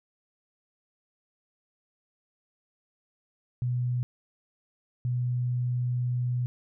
sine tone pair in turn, 123.47 / 123.47 Hz, B2 / B2, 0 / 0 cents, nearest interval unison, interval 0 cents, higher neither, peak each -25 dBFS, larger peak neither, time 3.62-4.03 / 5.05-6.46 s, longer second, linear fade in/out 0 ms, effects none

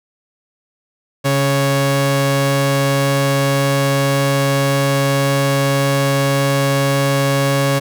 sawtooth tone pair together, 138.6 / 277.2 Hz, C#3 / C#4, 0 / 0 cents, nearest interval octave, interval 1200 cents, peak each -11 dBFS, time 1.24-7.8 s, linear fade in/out 20 ms, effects none

